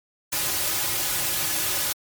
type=noise with comb filter; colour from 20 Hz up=white; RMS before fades=-25 dBFS; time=0.32-1.93 s; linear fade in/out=10 ms; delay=4.4 ms; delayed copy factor=-0.8; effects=MP3 96 kbps